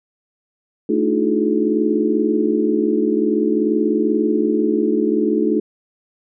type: tone cluster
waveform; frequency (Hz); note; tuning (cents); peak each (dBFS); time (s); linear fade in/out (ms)
sine; 220.5 / 296.4 / 316.9 / 359 / 424.7; A3 / D4 / D#4 / F4 / G#4; +4 / +16 / +32 / +48 / +39; -21; 0.89-5.6; 5
effects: none